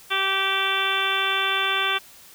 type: harmonic tone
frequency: 387.9 Hz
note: G4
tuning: 18 cents flat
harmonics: 1 / 2 / 3 / 4 / 5 / 6 / 7 / 8 / 9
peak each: -33 / -33 / -27 / -27 / -33 / -29 / -29 / -31 / -27 dBFS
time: 0.1-1.99 s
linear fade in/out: 20 ms
effects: white hiss -48 dBFS RMS until 2.34 s